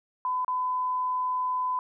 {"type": "tone with dropouts", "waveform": "sine", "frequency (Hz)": 1008, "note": "B5", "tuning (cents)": 35, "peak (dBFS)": -25, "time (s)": [0.25, 1.79], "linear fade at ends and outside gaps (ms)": 1, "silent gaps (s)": [0.447, 0.48], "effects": []}